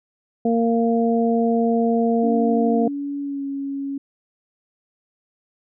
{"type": "harmonic tone", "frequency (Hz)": 230.9, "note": "A#3", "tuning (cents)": -16, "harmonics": [1, 2, 3], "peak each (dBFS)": [-18, -21, -24], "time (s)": [0.45, 2.88], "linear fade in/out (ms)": 5}
{"type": "tone with pitch glide", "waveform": "sine", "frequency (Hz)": [283.6, 277], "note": ["C#4", "C#4"], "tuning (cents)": [40, -1], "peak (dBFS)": -24, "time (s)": [2.23, 3.98], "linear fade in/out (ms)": 5, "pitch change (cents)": -41, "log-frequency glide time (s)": [3.21, 3.44]}
{"effects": []}